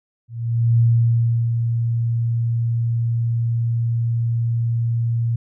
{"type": "tone with ADSR envelope", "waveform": "sine", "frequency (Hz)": 116.54, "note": "A#2", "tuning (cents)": 0, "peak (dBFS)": -11, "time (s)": [0.28, 5.36], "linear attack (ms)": 510, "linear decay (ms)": 710, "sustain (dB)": -6, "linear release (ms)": 5, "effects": []}